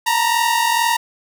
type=tone pair together; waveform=sawtooth; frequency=912.8 / 955 Hz; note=A#5 / A#5; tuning=-37 / +42 cents; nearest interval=minor second; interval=79 cents; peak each=-14 dBFS; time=0.06-0.97 s; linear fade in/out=10 ms; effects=none